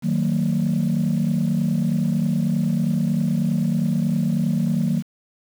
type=chord; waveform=sine; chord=D# minor; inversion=none; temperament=equal with one note detuned; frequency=155.56 / 185 / 228.2 Hz; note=D#3 / F#3 / A#3; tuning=0 / 0 / -37 cents; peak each=-21 dBFS; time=0.02-5.03 s; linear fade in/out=50 ms; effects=tanh soft clip ceiling -13 dBFS + 7-bit